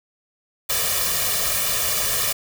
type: noise with comb filter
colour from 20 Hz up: white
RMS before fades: -22 dBFS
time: 0.69-2.33 s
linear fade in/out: 10 ms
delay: 1.7 ms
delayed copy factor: +0.85
effects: none